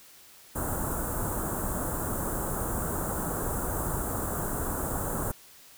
pink band-stop noise, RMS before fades -31 dBFS, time 0.55-5.32 s, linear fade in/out 10 ms, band 1500 to 7400 Hz, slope 48 dB/octave, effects white hiss -53 dBFS RMS until 5.77 s

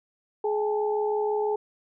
sine tone cluster, 422 / 808 / 874 Hz, G#4 / G#5 / A5, +28 / -48 / -12 cents, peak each -24 / -33 / -32 dBFS, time 0.44-1.56 s, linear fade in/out 5 ms, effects none

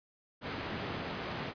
pink band-pass noise, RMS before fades -39 dBFS, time 0.41-1.54 s, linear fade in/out 50 ms, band 100 to 3200 Hz, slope 12 dB/octave, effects resampled to 11025 Hz

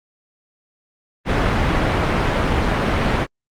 pink low-pass noise, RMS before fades -18 dBFS, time 1.25-3.27 s, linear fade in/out 50 ms, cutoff 2400 Hz, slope 12 dB/octave, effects Opus 32 kbps

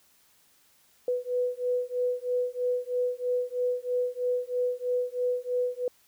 sine beating tone pair, 493.9 / 497 Hz, B4 / B4, 0 / +11 cents, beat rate 3.1 Hz, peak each -29 dBFS, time 1.08-5.88 s, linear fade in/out 2 ms, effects white hiss -63 dBFS RMS until 6.07 s

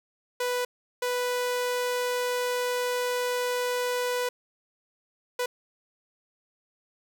sawtooth tone bursts at uneven times, 493.9 Hz, B4, in tune, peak -22 dBFS, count 3, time 0.4-0.65 / 1.02-4.29 / 5.39-5.46 s, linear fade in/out 5 ms, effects none

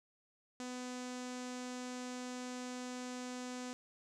sawtooth tone with low-pass filter, 250.1 Hz, B3, 22 cents sharp, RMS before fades -44 dBFS, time 0.6-3.73 s, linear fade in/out 0 ms, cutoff 7100 Hz, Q 2.6, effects none

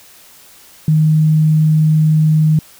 sine tone, 155.56 Hz, D#3, in tune, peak -8 dBFS, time 0.88-2.59 s, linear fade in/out 2 ms, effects white hiss -43 dBFS RMS until 2.79 s

